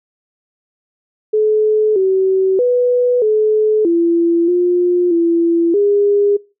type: tone with pitch steps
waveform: sine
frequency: 429.4 / 380.4 / 492.7 / 429.8 / 338.4 / 354.6 / 337 / 407.2 Hz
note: A4 / F#4 / B4 / A4 / E4 / F4 / E4 / G#4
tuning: -42 / +48 / -4 / -41 / +45 / +26 / +38 / -34 cents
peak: -10 dBFS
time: 1.33-6.37 s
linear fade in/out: 10 ms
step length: 630 ms
effects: noise-tail reverb RT60 0.3 s tail -23 dB re dry